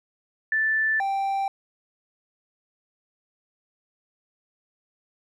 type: tone pair in turn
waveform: sine / triangle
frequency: 1760 / 784 Hz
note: A6 / G5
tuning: 0 / 0 cents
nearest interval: octave + major second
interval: 1400 cents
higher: first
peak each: -20 / -21 dBFS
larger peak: first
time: 0.52-1 / 1-1.48 s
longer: neither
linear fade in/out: 2 ms
effects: none